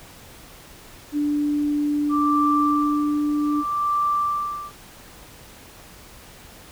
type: tone with pitch glide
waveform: sine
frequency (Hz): 293.7 to 295.9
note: D4 to D4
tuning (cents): 0 to +13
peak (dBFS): -19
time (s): 1.12-3.64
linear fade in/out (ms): 50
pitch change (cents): +13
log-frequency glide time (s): 1.92-3.39
type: tone with tremolo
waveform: sine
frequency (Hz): 1174.7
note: D6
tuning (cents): 0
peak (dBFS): -18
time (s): 2.09-4.72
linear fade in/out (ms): 50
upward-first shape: sine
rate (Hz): 0.64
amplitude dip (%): 90
effects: pink hiss -45 dBFS RMS until 6.71 s